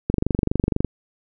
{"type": "click train", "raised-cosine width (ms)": 3, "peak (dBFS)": -6, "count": 19, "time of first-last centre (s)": [0.1, 0.847], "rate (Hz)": 24.1, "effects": []}